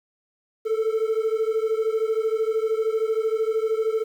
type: beating tone pair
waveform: triangle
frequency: 437.5 / 450.5 Hz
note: A4 / A4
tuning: -10 / +41 cents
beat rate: 13 Hz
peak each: -20 / -22 dBFS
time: 0.65-4.04 s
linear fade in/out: 20 ms
effects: tanh soft clip ceiling -14 dBFS + 9-bit